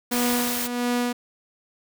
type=tone with tremolo; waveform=sawtooth; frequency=243.4 Hz; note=B3; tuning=25 cents flat; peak=-17 dBFS; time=0.11-1.13 s; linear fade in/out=10 ms; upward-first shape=sine; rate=1.5 Hz; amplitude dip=65%
type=band-stop noise; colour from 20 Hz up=white; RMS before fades=-28 dBFS; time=0.11-0.68 s; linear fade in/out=20 ms; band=110 to 440 Hz; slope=96 dB/octave
effects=none